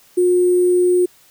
sine tone with sample-and-hold, 358.9 Hz, F4, 47 cents sharp, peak -11 dBFS, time 0.17-1.06 s, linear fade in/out 10 ms, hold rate 8820 Hz, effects white hiss -51 dBFS RMS until 1.3 s

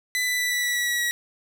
sawtooth tone with pitch steps, 1999 / 1987.5 / 1976 / 1964.7 / 1953.3 / 1942.1 / 1930.9 / 1919.8 Hz, B6 / B6 / B6 / B6 / B6 / B6 / B6 / B6, +20 / +10 / 0 / -10 / -20 / -30 / -40 / -50 cents, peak -19 dBFS, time 0.15-1.11 s, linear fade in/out 0 ms, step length 120 ms, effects none

